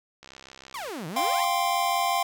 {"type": "click train", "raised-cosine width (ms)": 0.2, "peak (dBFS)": -27, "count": 45, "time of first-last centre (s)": [0.23, 0.893], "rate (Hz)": 66.4}
{"type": "exponential two-way sweep", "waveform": "sawtooth", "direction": "down then up", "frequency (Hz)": [1214, 146.83, 1214], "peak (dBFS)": -29, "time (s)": [0.74, 1.45], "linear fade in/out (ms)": 5, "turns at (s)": 1.07}
{"type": "chord", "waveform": "square", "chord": "F suspended second", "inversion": "none", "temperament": "equal", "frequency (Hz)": [698.5, 784, 1046.5], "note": ["F5", "G5", "C6"], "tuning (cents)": [0, 0, 0], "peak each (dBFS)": -28, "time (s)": [1.16, 2.23], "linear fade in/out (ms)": 5}
{"effects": []}